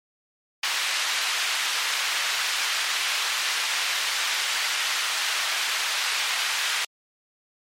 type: band-pass noise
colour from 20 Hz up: white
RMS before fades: -26 dBFS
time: 0.63-6.85 s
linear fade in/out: 5 ms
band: 1200 to 3900 Hz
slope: 12 dB/octave
effects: MP3 64 kbps